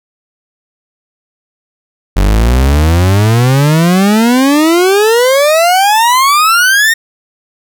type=exponential sweep; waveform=40% pulse; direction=up; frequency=46.24 to 1862 Hz; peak=-5 dBFS; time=2.16-6.94 s; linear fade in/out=10 ms; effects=none